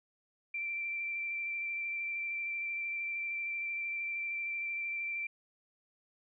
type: tone with vibrato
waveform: sine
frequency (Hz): 2349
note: D7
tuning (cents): 0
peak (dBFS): -34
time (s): 0.54-5.27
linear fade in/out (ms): 5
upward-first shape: square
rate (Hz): 13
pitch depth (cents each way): 10
effects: none